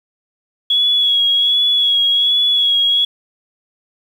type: tone with vibrato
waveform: sine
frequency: 3353 Hz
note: G#7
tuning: 16 cents sharp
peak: -11 dBFS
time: 0.7-3.05 s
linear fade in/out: 5 ms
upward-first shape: sine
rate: 1.3 Hz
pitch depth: 30 cents each way
effects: 7-bit